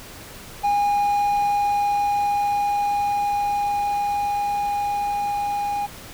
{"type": "tone with level ramp", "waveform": "triangle", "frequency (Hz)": 817, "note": "G#5", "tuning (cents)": -29, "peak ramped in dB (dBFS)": [-15, -20], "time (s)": [0.63, 5.87], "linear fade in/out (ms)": 20, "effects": ["pink hiss -40 dBFS RMS until 6.13 s"]}